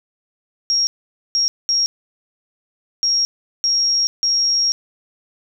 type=tone bursts at uneven times; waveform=sine; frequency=5588 Hz; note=F8; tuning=in tune; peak=-14 dBFS; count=6; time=0.7-0.87 / 1.35-1.48 / 1.69-1.86 / 3.03-3.25 / 3.64-4.07 / 4.23-4.72 s; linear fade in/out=0 ms; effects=none